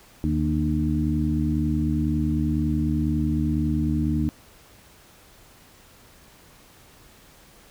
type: harmonic tone with a mistuned harmonic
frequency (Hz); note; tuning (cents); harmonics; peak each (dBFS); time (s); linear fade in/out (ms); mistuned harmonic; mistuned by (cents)
76; D#2; -40; 1 / 2 / 3 / 4; -26 / -26 / -26 / -26; 0.24-4.29; 0; 3; +45
effects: pink hiss -52 dBFS RMS until 7.7 s